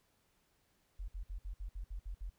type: tone bursts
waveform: sine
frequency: 44.49 Hz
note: F1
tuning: 33 cents sharp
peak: -39 dBFS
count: 9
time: 0.99-2.3 s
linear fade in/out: 10 ms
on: 94 ms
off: 58 ms
effects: pink hiss -75 dBFS RMS until 2.38 s

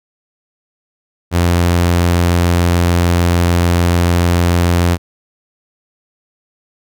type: tone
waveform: sawtooth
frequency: 86.8 Hz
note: F2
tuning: 10 cents flat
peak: -6 dBFS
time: 1.31-4.98 s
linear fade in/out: 50 ms
effects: none

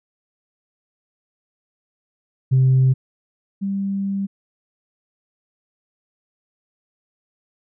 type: tone pair in turn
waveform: sine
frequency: 130.81 / 196.79 Hz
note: C3 / G3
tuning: 0 / +7 cents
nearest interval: perfect fifth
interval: 707 cents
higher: second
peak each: -10 / -20 dBFS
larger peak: first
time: 2.51-2.94 / 3.61-4.27 s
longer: second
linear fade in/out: 20 ms
effects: tanh soft clip ceiling -9 dBFS

